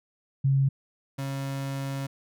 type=tone pair in turn; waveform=sine / 35% pulse; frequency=136.2 / 136.89 Hz; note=C#3 / C#3; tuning=-30 / -21 cents; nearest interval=unison; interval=9 cents; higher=second; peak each=-19 / -28 dBFS; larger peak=first; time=0.44-0.69 / 1.18-2.07 s; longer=second; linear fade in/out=10 ms; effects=none